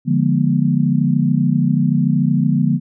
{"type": "chord", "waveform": "sine", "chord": "D diminished seventh", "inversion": "none", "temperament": "equal with one note detuned", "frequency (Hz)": [146.83, 174.61, 207.7, 240.9], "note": ["D3", "F3", "Ab3", "Cb4"], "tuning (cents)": [0, 0, 0, -43], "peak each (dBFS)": [-17, -18, -20, -18], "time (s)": [0.05, 2.8], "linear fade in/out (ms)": 50, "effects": []}